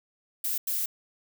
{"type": "noise bursts at uneven times", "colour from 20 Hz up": "violet", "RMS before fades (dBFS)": -29, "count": 2, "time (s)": [[0.44, 0.58], [0.67, 0.86]], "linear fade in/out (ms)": 5, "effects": []}